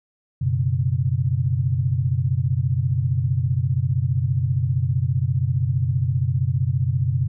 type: chord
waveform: sine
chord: F# suspended fourth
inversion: none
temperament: equal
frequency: 92.5 / 123.47 / 138.59 Hz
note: F#2 / B2 / C#3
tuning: 0 / 0 / 0 cents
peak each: -24 / -21 / -23 dBFS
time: 0.41-7.28 s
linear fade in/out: 10 ms
effects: none